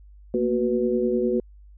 sine tone cluster, 229.3 / 239.1 / 371.1 / 492.4 Hz, A#3 / A#3 / F#4 / B4, -28 / +44 / +5 / -5 cents, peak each -26 / -30 / -23 / -26 dBFS, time 0.34-1.4 s, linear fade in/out 2 ms, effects added 50 Hz sine -45 dBFS peak until 1.77 s

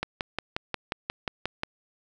click train, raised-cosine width 0.3 ms, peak -12 dBFS, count 10, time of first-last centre 0.03-1.634 s, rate 5.61 Hz, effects none

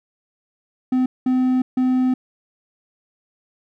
triangle tone bursts at uneven times, 255.6 Hz, C4, 40 cents flat, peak -13 dBFS, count 3, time 0.92-1.06 / 1.26-1.62 / 1.77-2.14 s, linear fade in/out 5 ms, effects none

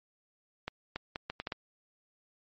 accelerating click train, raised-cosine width 0.3 ms, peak -19 dBFS, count 7, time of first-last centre 0.68-1.522 s, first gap 280 ms, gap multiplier 0.71, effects MP3 32 kbps

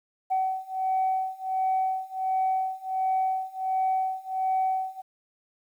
sine beating tone pair, 756 / 757.4 Hz, F#5 / F#5, +37 / +40 cents, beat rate 1.4 Hz, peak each -27 / -26 dBFS, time 0.3-5.02 s, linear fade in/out 20 ms, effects tanh soft clip ceiling -18 dBFS + 10-bit

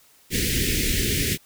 pink band-stop noise, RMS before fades -23 dBFS, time 0.3-1.38 s, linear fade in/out 50 ms, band 450 to 1800 Hz, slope 48 dB/octave, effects white hiss -56 dBFS RMS until 1.45 s

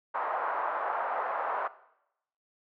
pink band-pass noise, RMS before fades -32 dBFS, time 0.14-1.68 s, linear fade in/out 10 ms, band 680 to 1300 Hz, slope 24 dB/octave, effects noise-tail reverb RT60 0.8 s tail -17 dB re dry

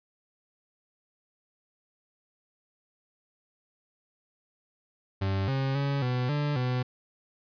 40% pulse tone with pitch steps, 96.9 / 134.8 / 140.2 / 125.2 / 146.8 / 125.8 Hz, G2 / C#3 / C#3 / B2 / D3 / B2, -20 / -48 / +20 / +24 / 0 / +32 cents, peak -25 dBFS, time 5.21-6.83 s, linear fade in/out 10 ms, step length 270 ms, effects resampled to 11025 Hz

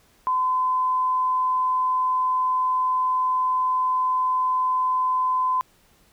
sine tone, 1020 Hz, C6, 44 cents flat, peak -19 dBFS, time 0.27-5.61 s, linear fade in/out 0 ms, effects pink hiss -59 dBFS RMS until 6.12 s

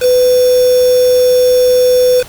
sine tone with quantisation, 500 Hz, B4, 21 cents sharp, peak -6 dBFS, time 0-2.24 s, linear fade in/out 50 ms, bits 3, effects pink hiss -34 dBFS RMS until 2.28 s

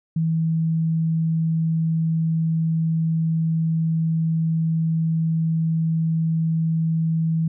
sine tone, 162.1 Hz, E3, 29 cents flat, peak -18 dBFS, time 0.16-7.48 s, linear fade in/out 5 ms, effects none

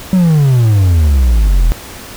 triangle exponential sweep, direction down, 191.6 to 38.89 Hz, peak -4 dBFS, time 0.13-1.72 s, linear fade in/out 0 ms, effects pink hiss -30 dBFS RMS until 2.16 s

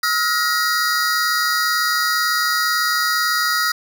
square tone cluster, 1282 / 1420 / 1896 / 4854 Hz, E6 / F6 / A#6 / D#8, -49 / +28 / +29 / -44 cents, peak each -23 dBFS, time 0.03-3.72 s, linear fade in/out 5 ms, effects none

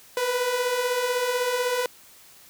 sawtooth beating tone pair, 482 / 498 Hz, B4 / B4, -42 / +14 cents, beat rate 16 Hz, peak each -26 / -20 dBFS, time 0.17-1.86 s, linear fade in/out 2 ms, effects white hiss -51 dBFS RMS until 2.49 s

